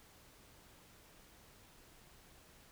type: silence
effects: pink hiss -62 dBFS RMS until 2.71 s